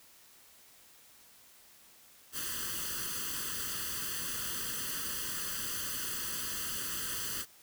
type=noise with comb filter; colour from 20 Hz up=white; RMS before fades=-37 dBFS; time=2.32-7.46 s; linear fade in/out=50 ms; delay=0.65 ms; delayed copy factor=+1; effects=white hiss -59 dBFS RMS until 7.62 s